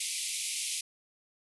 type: band-pass noise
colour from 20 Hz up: white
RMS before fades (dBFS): -35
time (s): 0-0.81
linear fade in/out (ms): 5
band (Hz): 2100 to 11000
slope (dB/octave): 96
effects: none